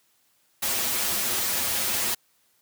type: noise with comb filter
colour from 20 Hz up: white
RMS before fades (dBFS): -26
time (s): 0.62-2.15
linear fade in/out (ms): 10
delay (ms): 6.7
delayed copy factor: -0.8
effects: white hiss -66 dBFS RMS until 2.61 s + high-pass 80 Hz 12 dB/octave